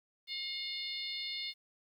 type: harmonic tone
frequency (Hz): 717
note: F5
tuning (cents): +45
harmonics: 3 / 4 / 5 / 6 / 7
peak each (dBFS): -44 / -48 / -41 / -41 / -50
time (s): 0.27-1.54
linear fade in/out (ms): 50
effects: 11-bit